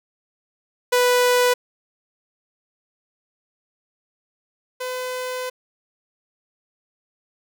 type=tone pair in turn; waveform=sawtooth; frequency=493.9 / 506.3 Hz; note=B4 / B4; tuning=0 / +43 cents; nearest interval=unison; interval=43 cents; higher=second; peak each=-11 / -22 dBFS; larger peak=first; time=0.92-1.54 / 4.8-5.5 s; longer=second; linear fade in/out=10 ms; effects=none